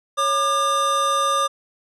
square tone pair together, 553.4 / 1200 Hz, C#5 / D6, -3 / +37 cents, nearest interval octave + minor second, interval 1340 cents, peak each -26 / -19 dBFS, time 0.17-1.48 s, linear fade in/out 20 ms, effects resampled to 24000 Hz

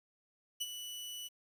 sawtooth tone with ADSR envelope, 2960 Hz, F#7, in tune, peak -30 dBFS, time 0.6-1.29 s, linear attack 15 ms, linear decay 37 ms, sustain -9 dB, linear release 25 ms, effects 10-bit

